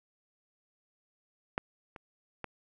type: clicks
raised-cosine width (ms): 0.5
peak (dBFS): -15 / -30 / -22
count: 3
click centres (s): 1.579 / 1.962 / 2.443
effects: none